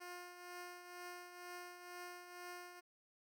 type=tone with tremolo; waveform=10% pulse; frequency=355.1 Hz; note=F4; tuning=29 cents sharp; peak=-39 dBFS; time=0-2.81 s; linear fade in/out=20 ms; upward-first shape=triangle; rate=2.1 Hz; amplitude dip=60%; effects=none